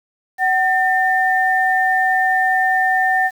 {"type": "tone pair together", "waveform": "sine", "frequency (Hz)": [753, 1802.4], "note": ["F#5", "A6"], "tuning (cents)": [30, 41], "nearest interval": "octave + minor third", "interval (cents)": 1511, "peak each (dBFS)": -16, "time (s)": [0.38, 3.31], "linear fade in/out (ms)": 50, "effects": ["7-bit"]}